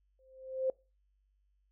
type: tone with exponential growth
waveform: sine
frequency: 523.3 Hz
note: C5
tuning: in tune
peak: -26 dBFS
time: 0.19-0.7 s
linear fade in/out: 2 ms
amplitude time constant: 110 ms
effects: noise-tail reverb RT60 0.3 s tail -24 dB re dry + added 49 Hz sine -70 dBFS peak until 1.71 s